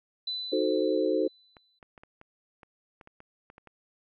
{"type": "tone with exponential decay", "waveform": "sine", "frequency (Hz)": 3999, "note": "B7", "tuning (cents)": 21, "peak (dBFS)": -29, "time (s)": [0.27, 1.79], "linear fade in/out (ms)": 5, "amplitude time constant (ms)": 330}
{"type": "chord", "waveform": "sine", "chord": "D# diminished seventh", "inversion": "none", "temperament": "equal", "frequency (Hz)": [311.1, 370, 440, 523.3], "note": ["D#4", "F#4", "A4", "C5"], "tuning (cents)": [0, 0, 0, 0], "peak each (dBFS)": -29, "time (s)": [0.52, 1.28], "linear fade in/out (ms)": 10}
{"type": "clicks", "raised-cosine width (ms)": 0.5, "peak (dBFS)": -34, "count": 12, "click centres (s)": [1.568, 1.828, 1.978, 2.035, 2.214, 2.632, 3.012, 3.074, 3.204, 3.501, 3.581, 3.673]}
{"effects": []}